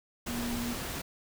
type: tone in noise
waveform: sine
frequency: 238.7 Hz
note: A#3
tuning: 41 cents sharp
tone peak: -33 dBFS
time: 0.28-0.74 s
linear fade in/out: 10 ms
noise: pink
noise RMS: -37 dBFS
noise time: 0.26-1.02 s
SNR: +1 dB
effects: none